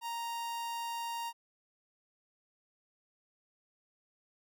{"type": "tone", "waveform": "45% pulse", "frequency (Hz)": 932.3, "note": "A#5", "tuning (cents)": 0, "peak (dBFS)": -36, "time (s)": [0.01, 1.33], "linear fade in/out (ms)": 50, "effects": []}